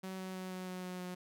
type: tone with pitch steps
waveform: sawtooth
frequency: 188.5 / 187.2 / 185.9 / 184.62 / 183.35 / 182.08 / 180.82 Hz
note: F#3 / F#3 / F#3 / F#3 / F#3 / F#3 / F#3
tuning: +32 / +20 / +8 / -4 / -15 / -28 / -40 cents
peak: -37 dBFS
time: 0.03-1.15 s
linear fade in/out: 10 ms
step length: 160 ms
effects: none